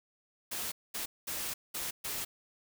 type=noise bursts at uneven times; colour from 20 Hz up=white; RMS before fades=-37 dBFS; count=5; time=0.51-0.72 / 0.94-1.06 / 1.27-1.54 / 1.74-1.91 / 2.04-2.25 s; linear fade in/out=10 ms; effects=none